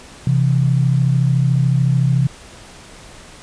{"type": "tone pair together", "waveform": "sine", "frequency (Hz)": [131.1, 164.81], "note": ["C3", "E3"], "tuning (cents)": [4, 0], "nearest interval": "major third", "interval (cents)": 396, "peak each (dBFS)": [-13, -18], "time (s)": [0.27, 2.27], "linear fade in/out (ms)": 2, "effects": ["pink hiss -40 dBFS RMS until 3.42 s", "resampled to 22050 Hz"]}